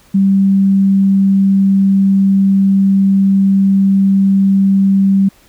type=tone; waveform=sine; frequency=194.9 Hz; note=G3; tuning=10 cents flat; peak=-7 dBFS; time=0.14-5.29 s; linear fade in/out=10 ms; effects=pink hiss -48 dBFS RMS until 5.48 s

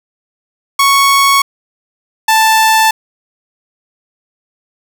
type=tone pair in turn; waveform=sawtooth; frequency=1108.7 / 881.6 Hz; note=C#6 / A5; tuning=0 / +3 cents; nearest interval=major third; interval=397 cents; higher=first; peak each=-3 dBFS; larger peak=neither; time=0.79-1.42 / 2.28-2.91 s; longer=neither; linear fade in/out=5 ms; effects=none

